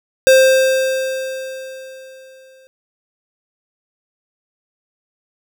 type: tone with exponential decay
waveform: square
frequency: 525 Hz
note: C5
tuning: 6 cents sharp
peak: -6 dBFS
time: 0.27-2.67 s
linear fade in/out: 0 ms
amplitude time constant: 520 ms
effects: none